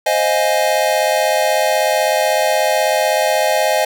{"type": "chord", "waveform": "square", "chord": "F minor seventh", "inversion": "second", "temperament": "equal", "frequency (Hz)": [523.3, 622.3, 698.5, 830.6], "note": ["C5", "Eb5", "F5", "Ab5"], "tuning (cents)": [0, 0, 0, 0], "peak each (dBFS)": [-21, -17, -22, -20], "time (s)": [0.06, 3.85], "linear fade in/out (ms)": 5, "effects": []}